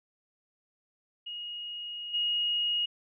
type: tone with level steps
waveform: sine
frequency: 2877 Hz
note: F#7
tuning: 49 cents flat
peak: -36 / -26 dBFS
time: 1.26-2.86 s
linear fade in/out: 10 ms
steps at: 2.13 s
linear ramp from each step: 20 ms
effects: none